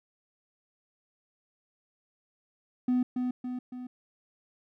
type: tone with echo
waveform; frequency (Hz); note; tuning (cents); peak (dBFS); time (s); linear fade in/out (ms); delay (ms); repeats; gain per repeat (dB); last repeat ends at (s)
triangle; 250; B3; +21; -20; 2.88-3.03; 5; 280; 3; -5; 3.87
effects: tanh soft clip ceiling -18 dBFS